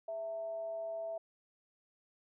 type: tone with frequency modulation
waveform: sine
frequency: 660 Hz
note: E5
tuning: 2 cents sharp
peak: -37 dBFS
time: 0.08-1.18 s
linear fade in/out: 5 ms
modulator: 247 Hz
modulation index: 0.21
effects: none